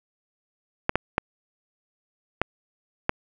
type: clicks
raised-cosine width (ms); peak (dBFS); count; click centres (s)
0.5; -5; 5; 0.894 / 0.956 / 1.181 / 2.416 / 3.094
effects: none